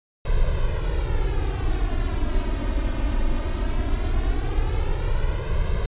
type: noise with flanger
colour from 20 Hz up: brown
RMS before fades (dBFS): -22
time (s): 0.25-5.86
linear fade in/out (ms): 5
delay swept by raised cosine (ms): 1.9 to 3.3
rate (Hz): 0.18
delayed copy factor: +0.95
effects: resampled to 8000 Hz